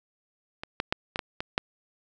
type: clicks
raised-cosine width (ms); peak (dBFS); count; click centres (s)
0.3; -19 / -10 / -8 / -13 / -13 / -15 / -7; 7; 0.635 / 0.801 / 0.925 / 1.159 / 1.192 / 1.405 / 1.579
effects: none

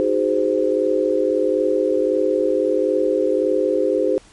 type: chord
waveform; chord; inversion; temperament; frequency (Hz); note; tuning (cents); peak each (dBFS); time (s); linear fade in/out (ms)
sine; Ab dominant seventh; second; just; 311.5 / 373.8 / 415.3 / 519.1; Eb4 / Gb4 / Ab4 / C5; +2 / +18 / 0 / -14; -23 / -22 / -21 / -19; 0-4.18; 0
effects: pink hiss -49 dBFS RMS until 4.32 s + MP3 48 kbps

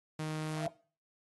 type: tone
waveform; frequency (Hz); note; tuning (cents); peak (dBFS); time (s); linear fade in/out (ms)
sawtooth; 155.56; D#3; 0; -31; 0.19-0.67; 5
type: tone with exponential growth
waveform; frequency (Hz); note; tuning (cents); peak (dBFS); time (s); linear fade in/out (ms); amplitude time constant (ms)
sine; 674; E5; +38; -31; 0.45-0.68; 2; 49
effects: noise-tail reverb RT60 0.4 s tail -19 dB re dry + AAC 32 kbps

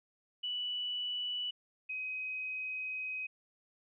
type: tone pair in turn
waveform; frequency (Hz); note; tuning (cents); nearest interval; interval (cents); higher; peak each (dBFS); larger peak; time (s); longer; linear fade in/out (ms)
sine; 2960 / 2523; F#7 / D#7; 0 / +23; minor third; 277; first; -34 / -36; first; 0.43-1.51 / 1.89-3.27; second; 10
effects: none

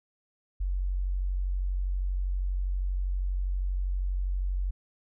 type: tone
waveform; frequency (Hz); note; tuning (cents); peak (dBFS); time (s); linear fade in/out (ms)
sine; 46.25; F#1; 0; -26; 0.6-4.71; 10
effects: none

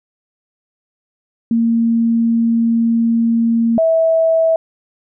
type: tone pair in turn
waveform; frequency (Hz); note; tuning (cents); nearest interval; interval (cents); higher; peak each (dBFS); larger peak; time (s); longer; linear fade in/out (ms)
sine; 230.3 / 651.4; A#3 / E5; -21 / -21; octave + tritone; 1800; second; -11 / -10; second; 1.51-3.78 / 3.78-4.56; first; 2
effects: none

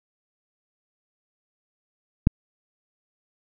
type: click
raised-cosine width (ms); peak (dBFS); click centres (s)
5; -3; 2.271
effects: none

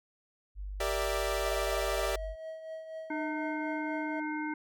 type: tone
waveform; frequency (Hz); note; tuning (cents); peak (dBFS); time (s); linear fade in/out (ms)
sine; 49; G1; 0; -36; 0.55-2.36; 50
type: chord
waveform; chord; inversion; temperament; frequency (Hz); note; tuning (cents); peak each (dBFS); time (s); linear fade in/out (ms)
sawtooth; E half-diminished seventh; first; equal with one note detuned; 393.8 / 466.2 / 587.3 / 659.3; G4 / Bb4 / D5 / E5; +8 / 0 / 0 / 0; -32 / -34 / -30 / -33; 0.8-2.16; 5
type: tone with tremolo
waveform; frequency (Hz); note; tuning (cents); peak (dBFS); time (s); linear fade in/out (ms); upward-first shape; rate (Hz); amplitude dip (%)
triangle; 640; D#5; +49; -35; 1.45-4.2; 5; triangle; 4.1; 60
type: harmonic tone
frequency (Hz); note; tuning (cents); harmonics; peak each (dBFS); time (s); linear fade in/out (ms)
304.5; D#4; -37; 1 / 3 / 5 / 7; -34 / -39 / -41 / -42; 3.1-4.54; 5
effects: none

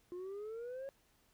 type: exponential sweep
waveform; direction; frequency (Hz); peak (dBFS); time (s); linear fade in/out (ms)
sine; up; 349.9 to 554.4; -39; 0.12-0.89; 0
effects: tanh soft clip ceiling -41 dBFS + pink hiss -72 dBFS RMS until 1.33 s

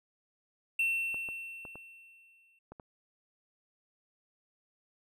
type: tone with exponential decay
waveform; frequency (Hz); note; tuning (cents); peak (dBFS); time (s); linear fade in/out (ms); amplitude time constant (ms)
triangle; 2700; E7; +41; -24; 0.79-2.59; 5; 390
type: clicks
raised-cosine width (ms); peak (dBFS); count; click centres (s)
1; -33; 6; 1.144 / 1.288 / 1.652 / 1.756 / 2.72 / 2.798
effects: none

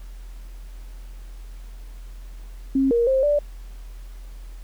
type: tone with pitch steps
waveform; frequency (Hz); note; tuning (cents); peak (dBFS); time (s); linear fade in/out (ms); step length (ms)
sine; 269.2 / 470.5 / 529 / 585; C4 / A#4 / C5 / D5; +49 / +16 / +19 / -7; -16; 2.75-3.39; 5; 160
effects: added 42 Hz sine -35 dBFS peak until 4.63 s + pink hiss -54 dBFS RMS until 4.63 s

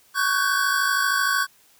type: tone cluster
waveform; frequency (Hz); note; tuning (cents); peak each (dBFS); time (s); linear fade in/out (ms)
square; 1116 / 1499 / 1552 / 1647; C#6 / F#6 / G6 / G#6; +11 / +22 / -18 / -15; -25 / -25 / -25 / -32; 0.14-1.47; 50
effects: white hiss -57 dBFS RMS until 1.79 s

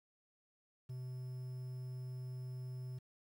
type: tone with quantisation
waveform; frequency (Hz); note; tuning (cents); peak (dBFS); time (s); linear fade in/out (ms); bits
triangle; 127.2; C3; -48; -40; 0.89-2.99; 10; 11
effects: none

